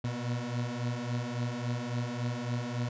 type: beating tone pair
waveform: 30% pulse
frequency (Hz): 118.9 / 122.5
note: A#2 / B2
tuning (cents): +35 / -14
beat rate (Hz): 3.6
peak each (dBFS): -33 / -31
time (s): 0.04-2.89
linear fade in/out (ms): 5
effects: resampled to 16000 Hz